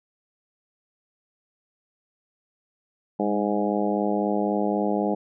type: harmonic tone with a mistuned harmonic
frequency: 103.83 Hz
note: G#2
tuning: in tune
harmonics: 2 / 3 / 4 / 5 / 6 / 7 / 8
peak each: -26 / -28 / -29 / -30 / -31 / -31 / -32 dBFS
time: 3.19-5.15 s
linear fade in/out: 10 ms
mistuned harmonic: 2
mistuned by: -29 cents
effects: none